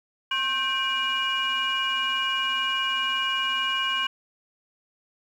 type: tone cluster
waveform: sine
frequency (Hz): 1072 / 1563 / 2383 / 2889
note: C6 / G6 / D7 / F#7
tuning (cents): +42 / -6 / +25 / -42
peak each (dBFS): -28 / -29 / -31 / -25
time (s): 0.31-4.07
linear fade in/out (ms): 5
effects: tanh soft clip ceiling -17 dBFS + 9-bit